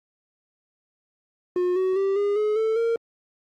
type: tone with pitch steps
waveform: triangle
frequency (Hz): 359.2 / 374.5 / 390.4 / 406.9 / 424.2 / 442.2 / 461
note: F4 / F#4 / G4 / G#4 / G#4 / A4 / A#4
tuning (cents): +49 / +21 / -7 / -35 / +37 / +9 / -19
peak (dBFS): -18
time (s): 1.56-2.96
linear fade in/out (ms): 2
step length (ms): 200
effects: Opus 24 kbps